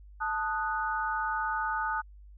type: chord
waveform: sine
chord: D# diminished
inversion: second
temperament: equal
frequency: 880 / 1244.5 / 1480 Hz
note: A5 / D#6 / F#6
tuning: 0 / 0 / 0 cents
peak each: -32 / -33 / -33 dBFS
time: 0.2-2.02 s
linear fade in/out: 20 ms
effects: added 50 Hz sine -48 dBFS peak until 2.37 s